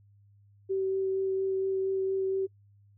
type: tone with vibrato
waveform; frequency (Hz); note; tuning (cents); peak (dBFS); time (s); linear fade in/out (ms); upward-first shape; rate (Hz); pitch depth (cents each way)
sine; 383.6; G4; -37; -26; 0.69-2.47; 20; sine; 4.3; 9
effects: noise-tail reverb RT60 0.1 s tail -23 dB re dry + added 101 Hz sine -57 dBFS peak until 2.97 s